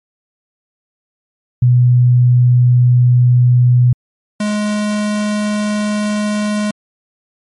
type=tone pair in turn; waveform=sine / square; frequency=123.47 / 209.5 Hz; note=B2 / G#3; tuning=0 / +15 cents; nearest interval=major sixth; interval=915 cents; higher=second; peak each=-6 / -15 dBFS; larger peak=first; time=1.62-3.93 / 4.4-6.71 s; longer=neither; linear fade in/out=5 ms; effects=MP3 48 kbps